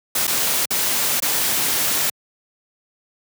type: noise with dropouts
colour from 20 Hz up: white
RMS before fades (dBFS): -20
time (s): 0.15-2.1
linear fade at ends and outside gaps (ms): 5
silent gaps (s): 0.27-0.276 / 0.656-0.705 / 1.202-1.222
effects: high-pass 100 Hz 12 dB/octave